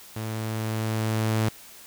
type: tone with level ramp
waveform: sawtooth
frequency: 110 Hz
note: A2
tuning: in tune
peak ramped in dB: -26 to -17 dBFS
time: 0.16-1.49 s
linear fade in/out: 5 ms
effects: white hiss -47 dBFS RMS until 1.86 s